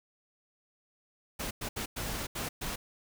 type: noise bursts at uneven times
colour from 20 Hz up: pink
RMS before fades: -36 dBFS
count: 6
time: 1.39-1.51 / 1.61-1.69 / 1.76-1.86 / 1.96-2.27 / 2.35-2.49 / 2.61-2.76 s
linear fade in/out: 10 ms
effects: none

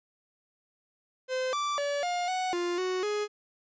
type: tone with pitch steps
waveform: 45% pulse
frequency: 515 / 1168 / 573 / 709 / 741 / 350.3 / 369.6 / 417.8 Hz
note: C5 / D6 / D5 / F5 / F#5 / F4 / F#4 / G#4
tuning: -28 / -10 / -43 / +26 / +2 / +5 / -2 / +10 cents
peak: -28 dBFS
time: 1.28-3.28 s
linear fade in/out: 50 ms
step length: 250 ms
effects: resampled to 16000 Hz

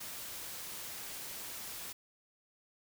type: noise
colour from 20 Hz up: white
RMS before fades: -44 dBFS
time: 0-1.93 s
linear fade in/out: 10 ms
effects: none

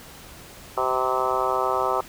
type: harmonic tone with a mistuned harmonic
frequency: 129 Hz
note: C3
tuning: 24 cents flat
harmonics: 3 / 4 / 5 / 6 / 7 / 8 / 9 / 10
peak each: -29 / -29 / -29 / -29 / -29 / -29 / -29 / -29 dBFS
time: 0.77-2.01 s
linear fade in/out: 5 ms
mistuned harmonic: 7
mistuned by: +18 cents
effects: pink hiss -44 dBFS RMS until 2.08 s

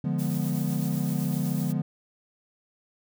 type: chord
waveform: triangle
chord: D diminished seventh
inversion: none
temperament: equal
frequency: 146.83 / 174.61 / 207.7 / 246.9 Hz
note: D3 / F3 / Ab3 / Cb4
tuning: 0 / 0 / 0 / 0 cents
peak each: -27 / -27 / -30 / -30 dBFS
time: 0.04-1.82 s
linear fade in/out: 5 ms
type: noise with tremolo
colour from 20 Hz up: blue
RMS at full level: -40 dBFS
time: 0.18-1.73 s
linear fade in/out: 20 ms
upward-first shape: sine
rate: 7.9 Hz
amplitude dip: 25%
effects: none

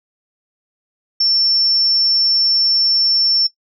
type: tone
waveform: sine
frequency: 5410 Hz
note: E8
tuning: 44 cents sharp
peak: -12 dBFS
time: 1.2-3.47 s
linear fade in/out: 5 ms
effects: noise-tail reverb RT60 0.1 s tail -17 dB re dry

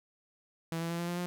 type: tone with pitch steps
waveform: sawtooth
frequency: 164.81 / 167.21 / 169.64 / 172.11 / 174.61 / 177.15 Hz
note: E3 / E3 / E3 / F3 / F3 / F3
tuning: 0 / +25 / +50 / -25 / 0 / +25 cents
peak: -29 dBFS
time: 0.72-1.26 s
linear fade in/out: 0 ms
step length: 90 ms
effects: none

